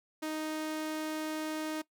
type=tone; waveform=sawtooth; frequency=311.1 Hz; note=D#4; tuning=in tune; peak=-30 dBFS; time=0.22-1.82 s; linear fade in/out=10 ms; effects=noise-tail reverb RT60 0.1 s tail -19 dB re dry